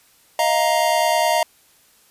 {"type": "chord", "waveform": "square", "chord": "Eb suspended second", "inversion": "none", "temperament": "equal with one note detuned", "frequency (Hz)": [628.8, 698.5, 932.3], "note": ["Eb5", "F5", "Bb5"], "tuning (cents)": [18, 0, 0], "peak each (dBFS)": -21, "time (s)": [0.39, 1.43], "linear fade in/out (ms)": 2, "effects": ["white hiss -55 dBFS RMS until 2.1 s", "resampled to 32000 Hz"]}